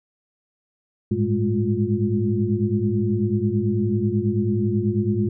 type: tone cluster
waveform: sine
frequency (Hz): 103.1 / 112.9 / 203.1 / 211.6 / 353.4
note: G#2 / A2 / G#3 / G#3 / F4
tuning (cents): -12 / +45 / -38 / +33 / +21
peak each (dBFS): -25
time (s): 1.11-5.29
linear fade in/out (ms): 5
effects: none